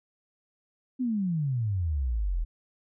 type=exponential sweep; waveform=sine; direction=down; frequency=263.5 to 38.18 Hz; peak=-25 dBFS; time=0.99-2.45 s; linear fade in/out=20 ms; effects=none